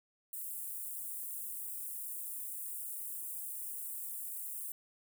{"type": "high-pass noise", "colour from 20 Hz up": "white", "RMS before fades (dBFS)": -42, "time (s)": [0.33, 4.72], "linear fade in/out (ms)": 2, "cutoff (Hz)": 8400, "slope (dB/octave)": 48, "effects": []}